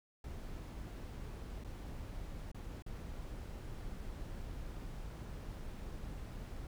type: noise with dropouts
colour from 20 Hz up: brown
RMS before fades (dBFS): -45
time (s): 0.24-6.67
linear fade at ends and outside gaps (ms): 2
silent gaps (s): 1.638-1.646 / 2.516-2.545 / 2.823-2.863
effects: none